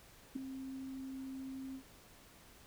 sine tone with ADSR envelope, 265.5 Hz, C4, 25 cents sharp, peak -32 dBFS, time 0.35-1.83 s, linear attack 12 ms, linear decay 5 ms, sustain -10 dB, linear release 84 ms, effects pink hiss -60 dBFS RMS until 2.66 s

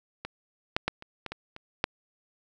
clicks, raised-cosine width 0.3 ms, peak -19 / -8 / -10 / -27 / -19 / -20 / -26 / -7 dBFS, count 8, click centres 0.25 / 0.765 / 0.88 / 1.024 / 1.263 / 1.32 / 1.564 / 1.841 s, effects none

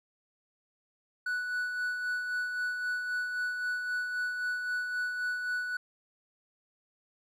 triangle tone with tremolo, 1480 Hz, F#6, in tune, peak -27 dBFS, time 1.26-5.77 s, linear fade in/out 5 ms, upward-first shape sine, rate 3.8 Hz, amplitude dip 40%, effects none

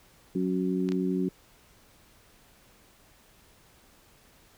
harmonic tone, 92.5 Hz, F#2, in tune, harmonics 2 / 3 / 4, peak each -28 / -30 / -31 dBFS, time 0.35-1.29 s, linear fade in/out 5 ms
clicks, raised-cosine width 0.2 ms, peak -22 dBFS, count 2, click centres 0.889 / 0.92 s
effects pink hiss -59 dBFS RMS until 4.57 s

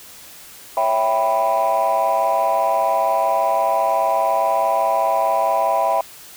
sine chord, C# half-diminished seventh, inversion none, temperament equal, 554.4 / 659.3 / 784 / 987.8 Hz, C#5 / E5 / G5 / B5, 0 / 0 / 0 / 0 cents, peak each -24 / -18 / -19 / -19 dBFS, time 0.77-6.01 s, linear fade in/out 2 ms, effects tanh soft clip ceiling -10 dBFS + white hiss -41 dBFS RMS until 6.36 s

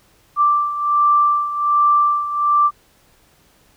sine beating tone pair, 1174.7 / 1176 Hz, D6 / D6, 0 / +2 cents, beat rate 1.3 Hz, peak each -14 / -19 dBFS, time 0.36-2.71 s, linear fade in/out 50 ms, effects pink hiss -55 dBFS RMS until 3.76 s

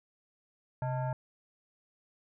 sine tone with frequency modulation, 130.81 Hz, C3, in tune, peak -30 dBFS, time 0.82-1.13 s, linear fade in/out 2 ms, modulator 758 Hz, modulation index 0.85, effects none

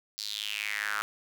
square tone with high-pass filter sweep, 52.4 Hz, G#1, 16 cents sharp, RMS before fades -34 dBFS, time 0.18-1.02 s, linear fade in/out 0 ms, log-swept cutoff 4700 to 1300 Hz, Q 5.1, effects none

